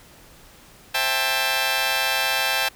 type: chord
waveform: 10% pulse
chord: A minor seventh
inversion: first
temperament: just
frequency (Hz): 528 / 660 / 792 / 880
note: C5 / E5 / G5 / A5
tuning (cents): +16 / +2 / +18 / 0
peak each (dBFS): -22 / -20 / -17 / -18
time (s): 0.94-2.69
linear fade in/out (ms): 10
effects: pink hiss -49 dBFS RMS until 2.75 s